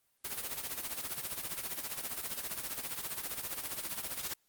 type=noise with tremolo; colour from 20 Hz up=white; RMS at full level=-36 dBFS; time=0.24-4.34 s; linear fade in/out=10 ms; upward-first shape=sine; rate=15 Hz; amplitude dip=70%; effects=white hiss -75 dBFS RMS until 4.48 s + Opus 32 kbps

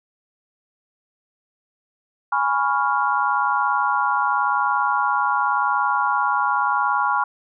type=chord; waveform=sine; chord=C# dominant seventh; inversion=second; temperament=equal; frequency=830.6 / 987.8 / 1108.7 / 1396.9 Hz; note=G#5 / B5 / C#6 / E#6; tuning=0 / 0 / 0 / 0 cents; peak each=-23 dBFS; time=2.32-7.24 s; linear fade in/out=5 ms; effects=none

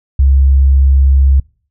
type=tone; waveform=sine; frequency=67.8 Hz; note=C#2; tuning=38 cents flat; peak=-5 dBFS; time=0.19-1.4 s; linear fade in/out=5 ms; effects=noise-tail reverb RT60 0.5 s tail -26 dB re dry

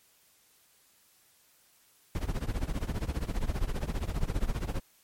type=noise with tremolo; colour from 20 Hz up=brown; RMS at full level=-27 dBFS; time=2.15-4.8 s; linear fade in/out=0 ms; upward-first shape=triangle; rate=15 Hz; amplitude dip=95%; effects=white hiss -64 dBFS RMS until 5.03 s + MP3 64 kbps

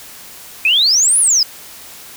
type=exponential two-way sweep; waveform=sine; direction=up then down; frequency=2442 to 10580 to 4844 Hz; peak=-9 dBFS; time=0.65-1.43 s; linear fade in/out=2 ms; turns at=1.19 s; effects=white hiss -36 dBFS RMS until 2.16 s

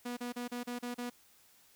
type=tone bursts; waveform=sawtooth; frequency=243.3 Hz; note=B3; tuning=26 cents flat; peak=-33 dBFS; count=7; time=0.05-1.1 s; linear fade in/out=10 ms; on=120 ms; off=35 ms; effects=white hiss -64 dBFS RMS until 1.75 s

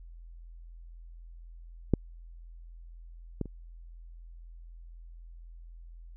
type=clicks; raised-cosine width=3 ms; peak=-9 / -18 / -30 dBFS; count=3; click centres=1.937 / 3.413 / 3.457 s; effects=added 42 Hz sine -45 dBFS peak until 6.16 s

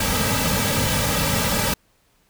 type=noise with comb filter; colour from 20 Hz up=pink; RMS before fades=-21 dBFS; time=0-1.74 s; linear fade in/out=5 ms; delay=2.8 ms; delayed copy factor=-0.8; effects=pink hiss -62 dBFS RMS until 2.29 s

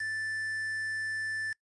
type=tone with quantisation; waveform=triangle; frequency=1760 Hz; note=A6; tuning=in tune; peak=-30 dBFS; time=0-1.53 s; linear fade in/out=5 ms; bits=7; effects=noise-tail reverb RT60 0.1 s tail -23 dB re dry + resampled to 24000 Hz

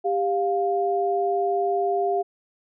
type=tone pair together; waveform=sine; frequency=396.5 / 703 Hz; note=G4 / F5; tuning=+20 / +11 cents; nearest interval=minor seventh; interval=991 cents; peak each=-23 dBFS; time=0.04-2.23 s; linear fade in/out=20 ms; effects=none

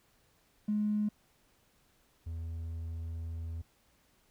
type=tone pair in turn; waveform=triangle; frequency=210 / 82.38 Hz; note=G#3 / E2; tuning=+19 / -1 cents; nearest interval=octave + major third; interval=1620 cents; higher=first; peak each=-24 / -34 dBFS; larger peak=first; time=0.68-1.09 / 2.26-3.62 s; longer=second; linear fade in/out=10 ms; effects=tanh soft clip ceiling -26 dBFS + pink hiss -69 dBFS RMS until 4.3 s

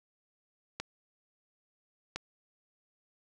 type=clicks; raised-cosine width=0.2 ms; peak=-18 dBFS; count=2; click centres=0.8 / 2.16 s; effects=none

